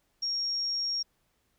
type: tone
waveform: sine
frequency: 5570 Hz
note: F8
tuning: 5 cents flat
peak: -28 dBFS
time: 0.22-1.03 s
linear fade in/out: 10 ms
effects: pink hiss -73 dBFS RMS until 1.58 s